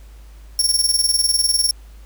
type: tone with tremolo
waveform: 25% pulse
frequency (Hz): 5490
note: F8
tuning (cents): -31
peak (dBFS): -8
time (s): 0.59-1.71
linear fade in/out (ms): 2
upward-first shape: square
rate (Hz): 20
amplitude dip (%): 65
effects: added 52 Hz sine -38 dBFS peak until 2.05 s + pink hiss -53 dBFS RMS until 2.05 s